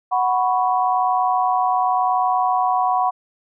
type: chord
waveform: sine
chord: F# suspended fourth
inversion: none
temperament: equal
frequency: 740 / 987.8 / 1108.7 Hz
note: F#5 / B5 / C#6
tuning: 0 / 0 / 0 cents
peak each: -18 / -21 / -23 dBFS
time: 0.11-3.11 s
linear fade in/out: 20 ms
effects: none